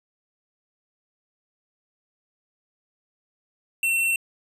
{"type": "tone with hard clipping", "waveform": "sine", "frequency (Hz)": 2707, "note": "E7", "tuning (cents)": 45, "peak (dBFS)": -21, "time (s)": [3.83, 4.16], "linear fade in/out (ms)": 2, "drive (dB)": 16, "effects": ["resampled to 32000 Hz"]}